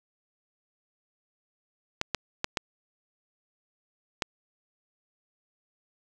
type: clicks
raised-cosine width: 0.2 ms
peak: -9 dBFS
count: 5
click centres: 2.014 / 2.147 / 2.444 / 2.572 / 4.222 s
effects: none